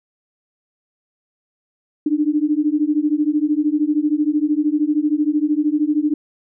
sine beating tone pair, 293.7 / 306.7 Hz, D4 / D#4, 0 / -25 cents, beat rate 13 Hz, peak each -18 dBFS, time 2.06-6.14 s, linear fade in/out 5 ms, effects none

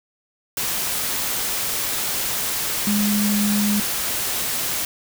sine tone in noise, 206.6 Hz, G#3, 9 cents flat, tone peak -18 dBFS, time 2.87-3.8 s, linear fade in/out 2 ms, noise white, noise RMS -24 dBFS, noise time 0.57-4.85 s, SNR +3 dB, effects none

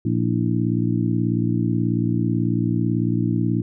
harmonic tone with a mistuned harmonic, 58.27 Hz, A#1, in tune, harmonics 2 / 3 / 4 / 5 / 6, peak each -22 / -24 / -25 / -26 / -27 dBFS, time 0.05-3.62 s, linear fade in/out 5 ms, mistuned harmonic 6, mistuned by -100 cents, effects none

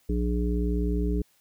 harmonic tone, 59.5 Hz, A#1, 36 cents sharp, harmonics 1 / 3 / 5 / 7, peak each -25 / -30 / -32 / -33 dBFS, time 0.09-1.22 s, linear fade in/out 5 ms, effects white hiss -65 dBFS RMS until 1.4 s

